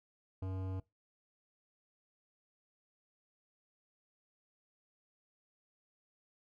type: tone with hard clipping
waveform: sine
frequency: 94.3 Hz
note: F#2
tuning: 33 cents sharp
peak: -39 dBFS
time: 0.42-0.8 s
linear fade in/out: 5 ms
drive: 16 dB
effects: noise-tail reverb RT60 0.2 s tail -21 dB re dry